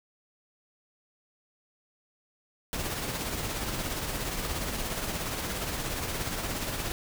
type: noise with tremolo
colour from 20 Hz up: pink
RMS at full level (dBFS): -31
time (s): 2.73-6.92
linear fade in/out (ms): 0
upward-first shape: triangle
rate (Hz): 17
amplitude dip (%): 45
effects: none